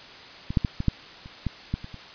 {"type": "clicks", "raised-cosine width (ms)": 5, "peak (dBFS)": [-17, -7, -11, -15, -7, -29, -13, -13, -25, -27], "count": 10, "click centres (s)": [0.505, 0.572, 0.648, 0.804, 0.883, 1.259, 1.467, 1.74, 1.844, 1.943], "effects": ["white hiss -44 dBFS RMS until 2.14 s", "resampled to 11025 Hz"]}